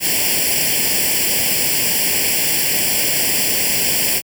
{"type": "noise with comb filter", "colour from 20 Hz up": "white", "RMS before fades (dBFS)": -17, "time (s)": [0, 4.22], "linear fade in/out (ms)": 50, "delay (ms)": 0.39, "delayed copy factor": 1, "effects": ["high-pass 100 Hz 12 dB/octave"]}